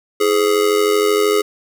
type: tone with amplitude modulation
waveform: square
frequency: 418 Hz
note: G#4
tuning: 11 cents sharp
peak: -10 dBFS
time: 0.2-1.42 s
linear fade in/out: 10 ms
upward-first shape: sine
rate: 93 Hz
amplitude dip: 75%
effects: none

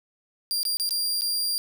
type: tone with dropouts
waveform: sawtooth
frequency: 4771 Hz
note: D8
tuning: 26 cents sharp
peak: -21 dBFS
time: 0.51-1.58 s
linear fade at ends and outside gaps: 0 ms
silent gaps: 0.631-0.652 / 0.77-0.798 / 0.891-0.908 / 1.21-1.219 s
effects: none

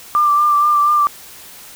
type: tone with vibrato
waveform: sine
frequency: 1184 Hz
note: D6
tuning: 14 cents sharp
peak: -10 dBFS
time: 0.15-1.07 s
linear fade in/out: 0 ms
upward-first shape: sine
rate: 4.2 Hz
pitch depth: 26 cents each way
effects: white hiss -38 dBFS RMS until 1.75 s

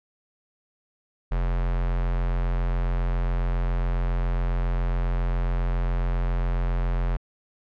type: tone with notch filter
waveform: square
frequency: 43.65 Hz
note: F1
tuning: in tune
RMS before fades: -24 dBFS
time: 1.31-7.17 s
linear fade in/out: 10 ms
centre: 280 Hz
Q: 1.5
effects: low-pass 2000 Hz 12 dB/octave

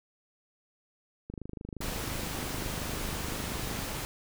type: click train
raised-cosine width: 3 ms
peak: -26 dBFS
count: 66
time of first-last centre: 1.3-3.829 s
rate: 25.7 Hz
type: noise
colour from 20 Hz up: pink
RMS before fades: -36 dBFS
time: 1.81-4.05 s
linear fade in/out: 0 ms
effects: none

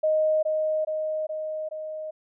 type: tone with echo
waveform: sine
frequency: 622.3 Hz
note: D#5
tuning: in tune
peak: -19 dBFS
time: 0.03-0.43 s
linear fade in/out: 10 ms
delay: 420 ms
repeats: 4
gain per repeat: -3 dB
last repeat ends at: 2.11 s
effects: none

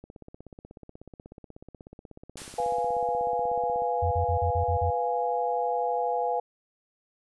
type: click train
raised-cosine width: 2 ms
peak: -31 dBFS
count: 63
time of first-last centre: 0.04-3.82 s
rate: 16.4 Hz
type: noise with exponential decay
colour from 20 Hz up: white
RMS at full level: -39 dBFS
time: 2.37-3.48 s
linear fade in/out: 1 ms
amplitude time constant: 240 ms
type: chord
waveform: sine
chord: F diminished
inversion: second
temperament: equal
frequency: 493.9 / 698.5 / 830.6 Hz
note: Cb5 / F5 / Ab5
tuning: 0 / 0 / 0 cents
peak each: -29 dBFS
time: 2.58-6.4 s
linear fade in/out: 5 ms
type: tone bursts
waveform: sine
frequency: 87 Hz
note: F2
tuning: 6 cents flat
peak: -25 dBFS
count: 7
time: 4.02-4.906 s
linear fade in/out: 10 ms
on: 94 ms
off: 38 ms
effects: resampled to 24000 Hz

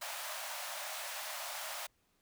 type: high-pass noise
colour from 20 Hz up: pink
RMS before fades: -42 dBFS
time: 0.01-1.87 s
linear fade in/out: 10 ms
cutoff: 570 Hz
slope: 96 dB/octave
effects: pink hiss -75 dBFS RMS until 2.21 s

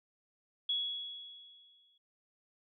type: tone with exponential decay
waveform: sine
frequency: 3357 Hz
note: G#7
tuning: 18 cents sharp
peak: -29 dBFS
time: 0.69-1.98 s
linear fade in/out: 5 ms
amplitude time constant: 280 ms
effects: none

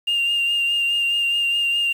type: tone with vibrato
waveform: sine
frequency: 2800 Hz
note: F7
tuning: 4 cents sharp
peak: -16 dBFS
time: 0.07-1.93 s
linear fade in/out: 10 ms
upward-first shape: sine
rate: 4.8 Hz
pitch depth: 20 cents each way
effects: tanh soft clip ceiling -15 dBFS + 7-bit

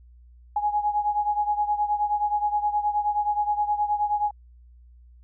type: beating tone pair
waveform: sine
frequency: 830.6 / 840.1 Hz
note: G#5 / G#5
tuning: 0 / +20 cents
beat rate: 9.5 Hz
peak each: -23 / -27 dBFS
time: 0.56-4.31 s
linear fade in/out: 5 ms
effects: added 60 Hz sine -48 dBFS peak until 5.23 s

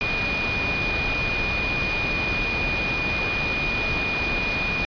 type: tone in noise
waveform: sine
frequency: 2446 Hz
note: D#7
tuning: 30 cents flat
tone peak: -24 dBFS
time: 0.01-4.85 s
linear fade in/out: 0 ms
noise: pink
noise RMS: -27 dBFS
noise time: 0.01-4.85 s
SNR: 0 dB
effects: resampled to 11025 Hz

